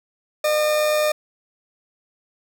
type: tone with amplitude modulation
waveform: 40% pulse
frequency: 606 Hz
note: D#5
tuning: 46 cents flat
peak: -15 dBFS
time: 0.44-1.12 s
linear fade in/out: 5 ms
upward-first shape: sine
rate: 109 Hz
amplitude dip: 30%
effects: none